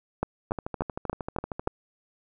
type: two click trains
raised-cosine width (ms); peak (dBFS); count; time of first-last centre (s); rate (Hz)
1; -18 / -11; 16 / 6; 0.51-1.673 / 0.23-1.675; 12.9 / 3.46
effects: none